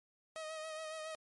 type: tone with vibrato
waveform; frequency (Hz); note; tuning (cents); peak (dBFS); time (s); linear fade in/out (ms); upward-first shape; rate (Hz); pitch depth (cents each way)
sawtooth; 630; D#5; +21; -38; 0.36-1.15; 0; sine; 7.2; 31
effects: MP3 48 kbps